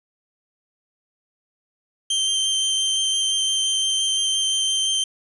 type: tone with vibrato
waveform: sawtooth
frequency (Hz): 3136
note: G7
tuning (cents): 0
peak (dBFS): -16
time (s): 2.1-5.04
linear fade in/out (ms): 5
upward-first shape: sine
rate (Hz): 5.8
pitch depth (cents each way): 9
effects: resampled to 24000 Hz + 8-bit

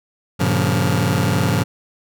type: chord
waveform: sawtooth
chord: G half-diminished seventh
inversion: none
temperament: just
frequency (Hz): 98 / 117.6 / 141.12 / 176.4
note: G2 / Bb2 / Db3 / F3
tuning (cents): 0 / +16 / +31 / +18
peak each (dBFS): -17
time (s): 0.39-1.64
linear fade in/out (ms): 20
effects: none

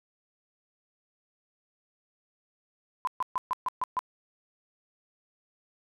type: tone bursts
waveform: sine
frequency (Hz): 1011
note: B5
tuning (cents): +40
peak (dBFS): -25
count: 7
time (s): 3.05-3.991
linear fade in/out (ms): 0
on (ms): 23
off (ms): 130
effects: none

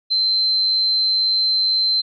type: tone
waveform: sine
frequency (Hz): 4099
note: C8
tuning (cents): -36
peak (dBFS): -15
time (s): 0.1-2.02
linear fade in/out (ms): 20
effects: none

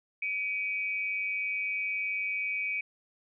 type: tone pair together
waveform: sine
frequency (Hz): 2290 / 2489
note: D7 / D#7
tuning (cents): -44 / 0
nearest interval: minor second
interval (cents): 144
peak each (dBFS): -31 / -34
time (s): 0.22-2.81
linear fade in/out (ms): 5
effects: none

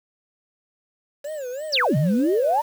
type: tone with vibrato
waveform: triangle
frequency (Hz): 554.4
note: C#5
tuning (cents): 0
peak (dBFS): -26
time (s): 1.24-2.62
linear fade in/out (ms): 10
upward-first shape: sine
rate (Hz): 3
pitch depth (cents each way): 210
type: exponential two-way sweep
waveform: sine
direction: down then up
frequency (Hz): 6300 to 130.81 to 960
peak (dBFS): -17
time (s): 1.72-2.62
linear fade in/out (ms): 20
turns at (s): 1.97
effects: 7-bit

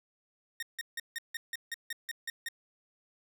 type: tone bursts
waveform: sawtooth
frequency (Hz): 1848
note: A#6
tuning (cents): -16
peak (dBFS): -31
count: 11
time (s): 0.6-2.486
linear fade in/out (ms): 2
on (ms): 26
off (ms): 160
effects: none

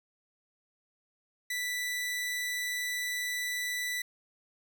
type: tone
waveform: sawtooth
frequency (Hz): 1975.5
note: B6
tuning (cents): 0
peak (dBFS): -28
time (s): 1.5-4.02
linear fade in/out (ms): 5
effects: none

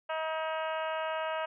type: harmonic tone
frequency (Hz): 317.7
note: D#4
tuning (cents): +36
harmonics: 2 / 3 / 4 / 5 / 6 / 7 / 8 / 9 / 10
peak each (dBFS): -34 / -37 / -39 / -41 / -48 / -49 / -47 / -46 / -57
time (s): 0.09-1.46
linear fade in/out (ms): 10
effects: none

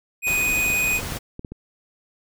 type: tone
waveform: square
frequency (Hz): 2489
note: D#7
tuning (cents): 0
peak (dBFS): -20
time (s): 0.22-1.01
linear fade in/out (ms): 50
type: noise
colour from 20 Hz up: pink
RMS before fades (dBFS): -31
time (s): 0.26-1.19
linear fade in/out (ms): 20
type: clicks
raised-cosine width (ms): 3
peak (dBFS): -21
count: 9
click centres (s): 0.662 / 0.702 / 0.99 / 1.031 / 1.122 / 1.16 / 1.394 / 1.448 / 1.52
effects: none

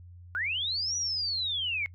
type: linear two-way sweep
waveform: sine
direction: up then down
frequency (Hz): 1390 to 5890 to 2148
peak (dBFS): -28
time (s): 0.35-1.86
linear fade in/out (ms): 0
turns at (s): 0.96
effects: noise-tail reverb RT60 0.1 s tail -23 dB re dry + added 88 Hz sine -46 dBFS peak until 1.94 s

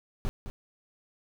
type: noise with echo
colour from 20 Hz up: brown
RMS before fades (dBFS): -28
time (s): 0.25-0.29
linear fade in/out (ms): 0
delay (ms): 210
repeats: 1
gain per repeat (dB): -9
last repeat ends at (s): 0.5
effects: none

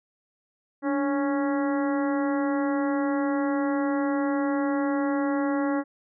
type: harmonic tone with a mistuned harmonic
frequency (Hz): 277.2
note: C#4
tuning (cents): 0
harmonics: 1 / 2 / 3 / 4 / 5 / 6 / 7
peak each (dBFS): -24 / -30 / -34 / -36 / -38 / -40 / -41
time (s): 0.82-5.84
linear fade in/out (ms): 50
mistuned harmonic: 1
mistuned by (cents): +67
effects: none

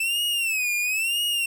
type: tone with vibrato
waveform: 45% pulse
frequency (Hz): 2637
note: E7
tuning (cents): 0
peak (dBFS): -22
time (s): 0-1.46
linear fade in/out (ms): 5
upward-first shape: sine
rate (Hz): 1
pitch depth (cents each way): 150
effects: none

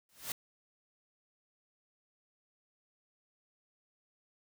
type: noise with exponential growth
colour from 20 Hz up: white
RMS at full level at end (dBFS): -34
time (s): 0.09-0.32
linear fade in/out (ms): 1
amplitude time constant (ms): 49
effects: none

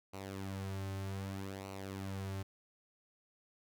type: tone with flanger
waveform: sawtooth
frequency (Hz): 97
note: G2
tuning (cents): -18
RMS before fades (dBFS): -42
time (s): 0.13-2.43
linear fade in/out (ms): 10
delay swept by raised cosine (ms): 0.58 to 4.28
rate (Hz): 0.64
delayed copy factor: -0.65
effects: none

